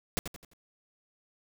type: noise with echo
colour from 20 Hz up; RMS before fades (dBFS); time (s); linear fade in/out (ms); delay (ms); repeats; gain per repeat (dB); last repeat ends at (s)
pink; -29; 0.17-0.19; 0; 86; 4; -8; 0.534
effects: none